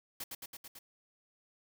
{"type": "noise with echo", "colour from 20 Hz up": "white", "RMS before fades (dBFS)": -41, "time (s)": [0.2, 0.24], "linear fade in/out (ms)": 5, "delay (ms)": 110, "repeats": 5, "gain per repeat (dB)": -2, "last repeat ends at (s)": 0.79, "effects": []}